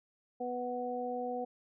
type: harmonic tone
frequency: 246.9 Hz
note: B3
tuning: in tune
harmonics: 1 / 2 / 3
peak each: -41 / -37 / -38 dBFS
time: 0.4-1.45 s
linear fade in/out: 10 ms
effects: none